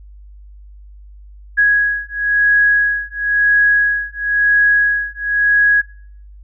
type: beating tone pair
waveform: sine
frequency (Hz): 1662 / 1662.98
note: G#6 / G#6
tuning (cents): +1 / +2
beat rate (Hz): 0.98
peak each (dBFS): -14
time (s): 1.57-5.82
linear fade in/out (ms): 20
effects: noise-tail reverb RT60 0.6 s tail -22 dB re dry + added 50 Hz sine -36 dBFS peak until 6.43 s